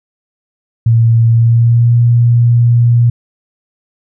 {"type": "tone with pitch glide", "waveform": "sine", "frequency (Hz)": [115, 118.99], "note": ["A#2", "A#2"], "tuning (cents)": [-23, 36], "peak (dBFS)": -5, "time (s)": [0.86, 3.1], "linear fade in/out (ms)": 5, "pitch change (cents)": 59, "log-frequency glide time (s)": [1.29, 1.94], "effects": []}